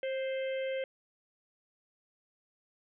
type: harmonic tone with a mistuned harmonic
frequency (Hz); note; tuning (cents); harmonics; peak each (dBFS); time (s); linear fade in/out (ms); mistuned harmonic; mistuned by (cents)
523.3; C5; 0; 1 / 3 / 4 / 5 / 6; -32 / -47 / -44 / -50 / -49; 0.03-0.84; 2; 1; +23
effects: none